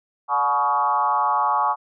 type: tone with frequency modulation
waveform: sine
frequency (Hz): 987.8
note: B5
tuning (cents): 0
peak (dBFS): -17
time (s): 0.28-1.76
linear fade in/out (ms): 50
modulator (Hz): 132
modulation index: 1.8
effects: none